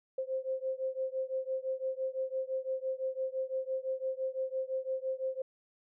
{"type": "beating tone pair", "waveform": "sine", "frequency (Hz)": [522, 527.9], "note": ["C5", "C5"], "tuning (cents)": [-4, 15], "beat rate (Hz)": 5.9, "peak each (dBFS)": [-35, -36], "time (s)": [0.18, 5.42], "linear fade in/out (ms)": 5, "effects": []}